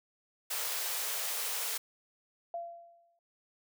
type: high-pass noise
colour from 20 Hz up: white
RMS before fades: -35 dBFS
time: 0.5-1.78 s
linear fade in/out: 10 ms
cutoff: 410 Hz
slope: 96 dB/octave
type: tone with exponential decay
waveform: sine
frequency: 684 Hz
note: F5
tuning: 36 cents flat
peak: -33 dBFS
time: 2.54-3.19 s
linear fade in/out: 2 ms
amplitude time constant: 140 ms
effects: none